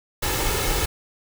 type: noise with comb filter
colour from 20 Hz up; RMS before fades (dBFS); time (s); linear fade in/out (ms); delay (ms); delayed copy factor
pink; -23; 0.22-0.86; 10; 2.3; +0.6
effects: none